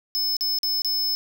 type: tone with dropouts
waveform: square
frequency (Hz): 5220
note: E8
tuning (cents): -18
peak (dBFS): -22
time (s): 0.15-1.15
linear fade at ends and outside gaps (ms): 0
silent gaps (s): 0.367-0.409 / 0.587-0.632 / 0.819-0.847
effects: none